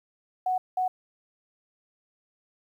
sine tone bursts at uneven times, 740 Hz, F#5, in tune, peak -23 dBFS, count 2, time 0.46-0.58 / 0.77-0.88 s, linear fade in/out 5 ms, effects 10-bit

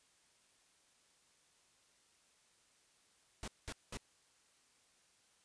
pink noise bursts, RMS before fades -44 dBFS, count 3, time 3.43-3.971 s, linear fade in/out 0 ms, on 47 ms, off 200 ms, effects white hiss -71 dBFS RMS until 5.44 s + resampled to 22050 Hz

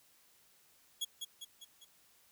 sawtooth tone with echo, 3336 Hz, G#7, 7 cents sharp, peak -31 dBFS, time 1.01-1.05 s, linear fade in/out 10 ms, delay 200 ms, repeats 4, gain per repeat -5 dB, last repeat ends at 1.85 s, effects white hiss -67 dBFS RMS until 2.31 s

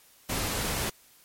pink noise, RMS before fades -30 dBFS, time 0.29-0.9 s, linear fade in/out 10 ms, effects white hiss -58 dBFS RMS until 1.24 s + MP3 64 kbps

